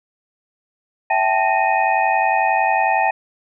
sine tone cluster, 661 / 778 / 869 / 1843 / 2497 Hz, E5 / G5 / A5 / A#6 / D#7, +5 / -13 / -22 / -20 / +6 cents, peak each -23 / -18 / -19 / -24 / -24 dBFS, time 1.1-3.11 s, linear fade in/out 5 ms, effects none

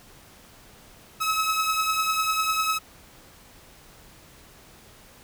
sawtooth beating tone pair, 1284 / 1294 Hz, E6 / E6, -46 / -32 cents, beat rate 10 Hz, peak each -20 / -25 dBFS, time 1.2-2.79 s, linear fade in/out 20 ms, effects pink hiss -51 dBFS RMS until 5.23 s

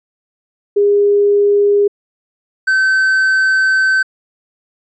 sine / triangle tone pair in turn, 407.4 / 1538.1 Hz, G#4 / G6, -33 / -33 cents, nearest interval octave + major seventh, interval 2300 cents, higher second, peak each -8 dBFS, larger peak neither, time 0.76-1.88 / 2.67-4.03 s, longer second, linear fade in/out 10 ms, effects resampled to 22050 Hz

